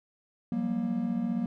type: tone cluster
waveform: triangle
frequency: 179.5 / 194.7 / 235.8 Hz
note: F3 / G3 / A#3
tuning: +48 / -12 / +20 cents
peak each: -33 / -32 / -27 dBFS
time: 0.52-1.46 s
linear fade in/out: 2 ms
effects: none